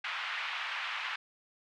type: band-pass noise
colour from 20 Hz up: white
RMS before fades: -37 dBFS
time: 0.04-1.16 s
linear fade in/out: 5 ms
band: 960 to 2900 Hz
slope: 24 dB/octave
effects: none